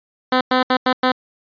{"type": "tone bursts at uneven times", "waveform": "10% pulse", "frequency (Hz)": 255.3, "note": "C4", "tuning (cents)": -42, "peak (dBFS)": -5, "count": 5, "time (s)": [[0.32, 0.41], [0.51, 0.63], [0.7, 0.77], [0.86, 0.93], [1.03, 1.12]], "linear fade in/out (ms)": 5, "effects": ["resampled to 11025 Hz"]}